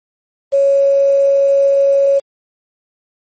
sine tone with quantisation, 554.4 Hz, C#5, in tune, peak -8 dBFS, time 0.52-2.2 s, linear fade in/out 20 ms, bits 6, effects MP3 32 kbps

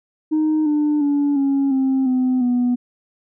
sine tone with pitch steps, 309.9 / 298.1 / 286.8 / 275.9 / 265.5 / 255.4 / 245.7 Hz, D#4 / D4 / D4 / C#4 / C4 / C4 / B3, -7 / +26 / -41 / -8 / +25 / -42 / -9 cents, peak -13 dBFS, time 0.31-2.76 s, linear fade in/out 20 ms, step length 350 ms, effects tanh soft clip ceiling -13 dBFS

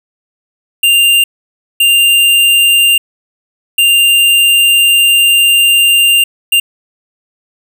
square tone bursts at uneven times, 2791 Hz, F7, 2 cents flat, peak -6 dBFS, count 4, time 0.83-1.24 / 1.8-2.98 / 3.78-6.24 / 6.52-6.6 s, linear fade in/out 5 ms, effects none

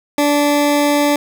20% pulse tone, 290.8 Hz, D4, 17 cents flat, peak -7 dBFS, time 0.18-1.16 s, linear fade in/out 2 ms, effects none

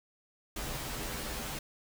pink noise with comb filter, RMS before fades -38 dBFS, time 0.56-1.59 s, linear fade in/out 5 ms, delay 11 ms, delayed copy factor -0.85, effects none

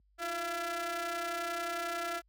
sawtooth ring-modulated tone, 334.8 Hz, E4, 27 cents sharp, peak -27 dBFS, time 0.18-2.22 s, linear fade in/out 50 ms, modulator 1020 Hz, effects added 50 Hz sine -47 dBFS peak until 2.28 s + high-pass 150 Hz 12 dB/octave

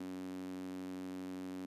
sawtooth tone with high-pass filter, 92.5 Hz, F#2, in tune, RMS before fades -44 dBFS, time 0-1.66 s, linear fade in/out 5 ms, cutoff 250 Hz, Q 9.3, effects resampled to 32000 Hz

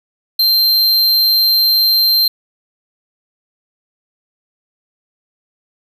square tone, 4149 Hz, C8, 15 cents flat, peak -10 dBFS, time 0.39-2.28 s, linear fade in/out 5 ms, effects none

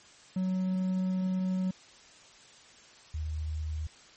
triangle / sine tone pair in turn, 186 / 77.75 Hz, F#3 / D#2, +9 / -1 cents, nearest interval octave + minor third, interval 1510 cents, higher first, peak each -25 / -31 dBFS, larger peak first, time 0.36-1.71 / 3.14-3.87 s, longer first, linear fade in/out 5 ms, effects white hiss -55 dBFS RMS until 4.16 s + MP3 32 kbps

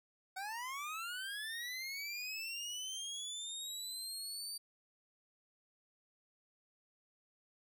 25% pulse linear sweep, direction up, 740 to 4648 Hz, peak -37 dBFS, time 0.36-4.58 s, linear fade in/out 10 ms, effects none

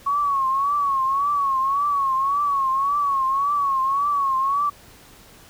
sine tone with vibrato, 1108.7 Hz, C#6, in tune, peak -18 dBFS, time 0.06-4.7 s, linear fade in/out 10 ms, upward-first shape triangle, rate 1.8 Hz, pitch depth 100 cents each way, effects pink hiss -48 dBFS RMS until 5.49 s

